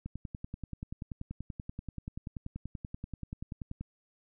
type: click train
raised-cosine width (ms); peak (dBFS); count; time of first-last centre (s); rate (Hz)
5; -26; 40; 0.06-3.81; 10.4
effects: none

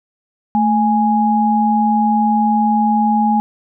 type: tone pair together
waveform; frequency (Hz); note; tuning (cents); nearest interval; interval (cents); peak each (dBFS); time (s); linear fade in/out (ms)
sine; 220 / 830.6; A3 / G#5; 0 / 0; octave + major seventh; 2300; -14; 0.55-3.4; 0
effects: none

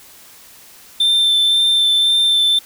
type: tone with vibrato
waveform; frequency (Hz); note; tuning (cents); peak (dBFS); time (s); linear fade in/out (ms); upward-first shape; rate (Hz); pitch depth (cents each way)
triangle; 3560; A7; +20; -10; 1-2.59; 5; sine; 1.9; 12
effects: white hiss -43 dBFS RMS until 2.65 s

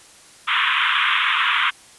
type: band-pass noise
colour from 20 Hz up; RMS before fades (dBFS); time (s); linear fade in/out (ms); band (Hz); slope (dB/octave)
pink; -19; 0.47-1.71; 20; 1000 to 3500; 96
effects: white hiss -47 dBFS RMS until 1.98 s + resampled to 24000 Hz

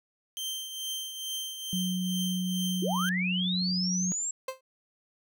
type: tone with tremolo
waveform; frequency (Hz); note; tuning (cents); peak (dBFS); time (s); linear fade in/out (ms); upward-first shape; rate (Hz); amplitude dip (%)
sawtooth; 3136; G7; 0; -28; 0.37-3.09; 0; triangle; 2.3; 60
type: tone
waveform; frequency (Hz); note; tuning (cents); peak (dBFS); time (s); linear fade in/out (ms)
sine; 182.3; F#3; -25; -28; 1.73-4.12; 0
type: linear sweep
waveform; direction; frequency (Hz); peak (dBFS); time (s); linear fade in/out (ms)
sine; up; 298.7 to 7640; -29; 2.82-4.31; 5
type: tone with exponential decay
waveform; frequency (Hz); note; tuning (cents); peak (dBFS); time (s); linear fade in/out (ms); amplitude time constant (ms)
30% pulse; 523.3; C5; 0; -26; 4.48-4.61; 5; 27
effects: none

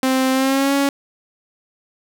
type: tone with pitch glide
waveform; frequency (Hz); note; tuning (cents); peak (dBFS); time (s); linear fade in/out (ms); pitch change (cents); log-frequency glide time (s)
sawtooth; 261.6 to 278.8; C4 to C#4; 0 to +10; -11; 0.03-0.89; 2; +110; 0.32-0.74
effects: none

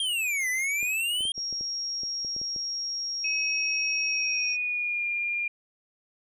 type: exponential two-way sweep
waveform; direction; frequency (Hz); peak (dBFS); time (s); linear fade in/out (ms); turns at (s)
square; down then up; 3250 to 1975.5 to 3250; -26; 0-1.32; 2; 0.49
type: clicks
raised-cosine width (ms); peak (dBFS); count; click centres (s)
2; -32; 11; 0.829 / 1.207 / 1.253 / 1.379 / 1.527 / 1.61 / 2.034 / 2.248 / 2.364 / 2.415 / 2.562
type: tone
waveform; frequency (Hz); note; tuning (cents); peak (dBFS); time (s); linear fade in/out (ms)
sine; 5588; F8; 0; -29; 1.34-4.57; 50
type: tone with pitch glide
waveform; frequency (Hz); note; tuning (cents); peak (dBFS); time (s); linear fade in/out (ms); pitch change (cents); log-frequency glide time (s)
sine; 2549 to 2406; D#7 to D7; +41 to +41; -26; 3.24-5.48; 5; -100; 4.07-5.06
effects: resampled to 32000 Hz

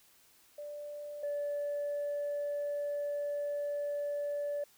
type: tone pair in turn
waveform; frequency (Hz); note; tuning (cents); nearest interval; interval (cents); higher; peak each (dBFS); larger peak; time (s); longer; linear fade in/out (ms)
sine; 587.3 / 579.5; D5 / D5; 0 / -23; unison; 23; first; -40 / -31; second; 0.58-1.23 / 1.23-4.64; second; 5
effects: tanh soft clip ceiling -30 dBFS + white hiss -64 dBFS RMS until 4.77 s

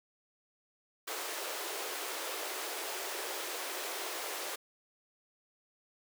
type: high-pass noise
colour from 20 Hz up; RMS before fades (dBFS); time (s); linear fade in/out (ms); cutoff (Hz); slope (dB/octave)
pink; -39; 1.07-4.56; 10; 350; 48
effects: none

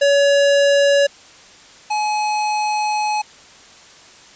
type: tone pair in turn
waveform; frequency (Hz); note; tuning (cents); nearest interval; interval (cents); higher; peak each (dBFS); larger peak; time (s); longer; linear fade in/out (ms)
square; 565 / 846.5; C#5 / G#5; +33 / +33; perfect fifth; 700; second; -12 / -18; first; 0.01-1.07 / 1.9-3.22; second; 10
effects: white hiss -44 dBFS RMS until 4.35 s + resampled to 16000 Hz

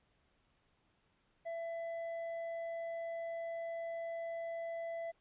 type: tone with hard clipping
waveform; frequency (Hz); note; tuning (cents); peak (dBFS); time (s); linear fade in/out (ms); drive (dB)
sine; 668; E5; +23; -40; 1.45-5.12; 20; 5
effects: pink hiss -75 dBFS RMS until 5.2 s + resampled to 8000 Hz

